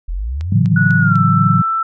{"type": "exponential sweep", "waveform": "sine", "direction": "up", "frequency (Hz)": [38.89, 171.9], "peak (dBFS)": -18, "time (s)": [0.08, 0.78], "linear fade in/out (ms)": 10}
{"type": "click train", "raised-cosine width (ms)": 0.2, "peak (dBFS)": -17, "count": 4, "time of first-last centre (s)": [0.41, 1.156], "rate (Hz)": 4.02}
{"type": "chord", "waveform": "sine", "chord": "F# minor seventh", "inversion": "first", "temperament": "equal with one note detuned", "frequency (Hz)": [110, 141.5, 164.81, 185], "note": ["A2", "C#3", "E3", "F#3"], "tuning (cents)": [0, 36, 0, 0], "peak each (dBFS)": -16, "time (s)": [0.52, 1.62], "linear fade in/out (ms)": 5}
{"type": "tone with pitch glide", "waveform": "sine", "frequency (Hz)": [1466, 1328.9], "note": ["F#6", "E6"], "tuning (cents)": [-16, 14], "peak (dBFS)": -14, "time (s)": [0.76, 1.83], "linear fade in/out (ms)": 5, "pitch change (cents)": -170, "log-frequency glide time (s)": [0.99, 1.19]}
{"effects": []}